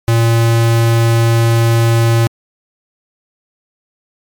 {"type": "tone", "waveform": "square", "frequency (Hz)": 115.4, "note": "A#2", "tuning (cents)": -17, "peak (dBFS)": -9, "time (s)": [0.08, 2.27], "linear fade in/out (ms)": 0, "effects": ["MP3 96 kbps"]}